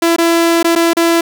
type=tone with dropouts; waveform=sawtooth; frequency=335.4 Hz; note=E4; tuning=30 cents sharp; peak=-5 dBFS; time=0.02-1.21 s; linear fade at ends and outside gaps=5 ms; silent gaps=0.163-0.183 / 0.629-0.644 / 0.753-0.759 / 0.934-0.968 s; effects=none